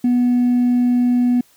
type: tone with hard clipping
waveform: triangle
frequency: 245.3 Hz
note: B3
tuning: 12 cents flat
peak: -12 dBFS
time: 0.04-1.41 s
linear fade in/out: 5 ms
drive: 2 dB
effects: white hiss -54 dBFS RMS until 1.56 s